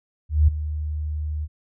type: tone with ADSR envelope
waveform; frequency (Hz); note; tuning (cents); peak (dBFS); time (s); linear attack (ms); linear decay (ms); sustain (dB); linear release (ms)
sine; 76; D#2; -40; -10; 0.29-1.48; 190; 7; -14; 45
effects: none